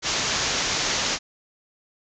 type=low-pass noise; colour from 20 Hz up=white; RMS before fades=-25 dBFS; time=0.02-1.19 s; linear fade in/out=50 ms; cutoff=7000 Hz; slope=96 dB/octave; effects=none